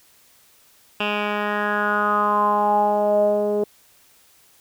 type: tone with low-pass filter sweep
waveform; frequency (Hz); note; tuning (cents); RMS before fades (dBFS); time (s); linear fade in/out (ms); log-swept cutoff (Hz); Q
10% pulse; 207.7; G#3; 0; -20; 1-3.64; 5; 2700 to 470; 6
effects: white hiss -55 dBFS RMS until 4.6 s